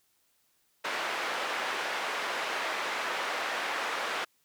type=band-pass noise; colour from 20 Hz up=white; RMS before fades=-33 dBFS; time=0.84-4.25 s; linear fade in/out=10 ms; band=510 to 2000 Hz; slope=12 dB/octave; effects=white hiss -71 dBFS RMS until 4.44 s